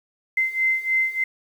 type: beating tone pair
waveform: sine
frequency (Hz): 2070 / 2073.3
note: C7 / C7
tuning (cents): -19 / -16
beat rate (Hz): 3.3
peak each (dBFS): -24 / -21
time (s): 0.37-1.24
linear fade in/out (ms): 5
effects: 8-bit